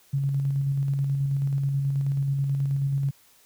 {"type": "tone with tremolo", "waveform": "sine", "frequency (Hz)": 138.59, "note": "C#3", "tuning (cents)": 0, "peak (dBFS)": -21, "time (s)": [0.13, 3.11], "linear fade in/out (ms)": 10, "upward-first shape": "square", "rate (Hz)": 9.3, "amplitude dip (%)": 25, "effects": ["white hiss -58 dBFS RMS until 3.45 s"]}